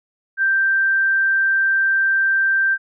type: tone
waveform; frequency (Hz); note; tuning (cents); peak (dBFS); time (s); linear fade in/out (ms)
sine; 1570; G6; +2; -14; 0.37-2.78; 50
effects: none